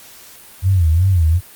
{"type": "tone with vibrato", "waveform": "sine", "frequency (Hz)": 87.31, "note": "F2", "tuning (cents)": 0, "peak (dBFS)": -10, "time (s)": [0.62, 1.41], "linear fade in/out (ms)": 50, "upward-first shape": "sine", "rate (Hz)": 2.7, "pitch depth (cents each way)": 180, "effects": ["white hiss -41 dBFS RMS until 1.55 s", "Opus 48 kbps"]}